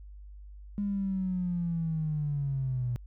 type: linear sweep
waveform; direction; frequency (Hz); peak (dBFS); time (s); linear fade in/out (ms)
triangle; down; 205.1 to 120; -24; 0.78-2.96; 0
effects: tanh soft clip ceiling -26 dBFS + added 50 Hz sine -44 dBFS peak until 3.06 s